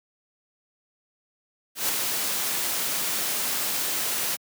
white noise with ADSR envelope, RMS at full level -23 dBFS, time 1.75-4.37 s, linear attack 140 ms, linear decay 4 ms, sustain -4 dB, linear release 28 ms, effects high-pass 150 Hz 12 dB/octave

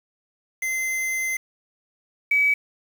square / sine tone pair in turn, 2069 / 2282 Hz, C7 / C#7, -20 / +50 cents, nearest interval major second, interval 170 cents, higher second, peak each -24 / -16 dBFS, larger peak second, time 0.62-1.37 / 2.31-2.54 s, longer first, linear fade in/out 5 ms, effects 7-bit

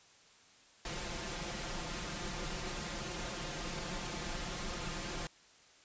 pink noise with comb filter, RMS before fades -40 dBFS, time 0.85-5.27 s, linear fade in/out 2 ms, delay 5.7 ms, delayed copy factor +0.65, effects white hiss -62 dBFS RMS until 5.84 s + resampled to 16000 Hz

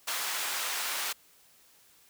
pink high-pass noise, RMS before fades -33 dBFS, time 0.07-1.13 s, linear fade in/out 10 ms, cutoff 1100 Hz, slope 12 dB/octave, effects white hiss -61 dBFS RMS until 2.09 s

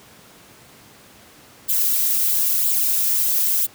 violet noise with flanger, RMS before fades -19 dBFS, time 1.68-3.67 s, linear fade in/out 20 ms, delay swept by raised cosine 0.24 to 4.74 ms, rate 1 Hz, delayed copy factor +0.7, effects pink hiss -47 dBFS RMS until 3.74 s + high-pass 100 Hz 12 dB/octave

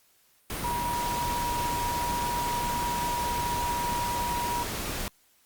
sine tone in noise, 960 Hz, B5, 49 cents flat, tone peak -28 dBFS, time 0.64-4.63 s, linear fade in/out 0 ms, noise pink, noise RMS -33 dBFS, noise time 0.5-5.08 s, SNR +2 dB, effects white hiss -64 dBFS RMS until 5.45 s + Opus 48 kbps

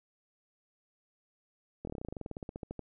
slowing click train, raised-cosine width 2 ms, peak -26 dBFS, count 21, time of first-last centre 1.85-2.793 s, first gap 23 ms, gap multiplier 1.07, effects none

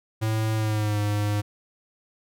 square tone with pitch glide, 109.9 to 103.79 Hz, A2 to G#2, -2 to -1 cents, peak -23 dBFS, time 0.21-1.42 s, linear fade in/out 20 ms, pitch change -99 cents, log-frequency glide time 0.55-1 s, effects none

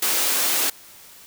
white high-pass noise, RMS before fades -21 dBFS, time 0.02-0.7 s, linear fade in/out 5 ms, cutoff 230 Hz, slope 48 dB/octave, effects white hiss -46 dBFS RMS until 1.26 s

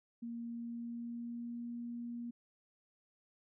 sine tone with pitch glide, 234 to 237.4 Hz, A#3 to A#3, +7 to +32 cents, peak -40 dBFS, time 0.22-2.31 s, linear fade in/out 10 ms, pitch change +25 cents, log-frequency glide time 0.45-1.68 s, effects none

